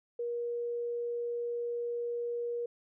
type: tone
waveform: sine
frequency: 475.6 Hz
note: A#4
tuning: 35 cents sharp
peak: -32 dBFS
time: 0.19-2.66 s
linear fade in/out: 5 ms
effects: none